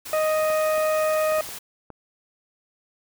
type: noise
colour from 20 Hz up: white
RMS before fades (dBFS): -36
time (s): 0.05-1.59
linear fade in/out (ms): 10
type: harmonic tone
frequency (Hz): 622.3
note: D#5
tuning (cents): 0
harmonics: 1 / 2 / 3 / 4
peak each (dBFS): -20 / -28 / -35 / -36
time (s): 0.13-1.41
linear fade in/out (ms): 2
type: clicks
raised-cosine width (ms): 1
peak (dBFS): -26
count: 6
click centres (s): 0.502 / 0.78 / 1.321 / 1.385 / 1.49 / 1.903
effects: none